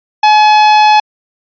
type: tone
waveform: 45% pulse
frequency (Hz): 850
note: G#5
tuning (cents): +40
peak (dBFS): -4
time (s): 0.23-1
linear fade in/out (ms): 5
effects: resampled to 11025 Hz